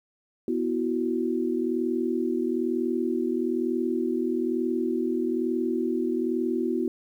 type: chord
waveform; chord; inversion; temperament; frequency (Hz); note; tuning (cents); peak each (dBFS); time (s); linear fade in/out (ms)
sine; B suspended fourth; none; just; 246.9 / 329.3 / 370.4; B3 / E4 / F#4; 0 / -2 / +2; -28; 0.48-6.88; 2
effects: 10-bit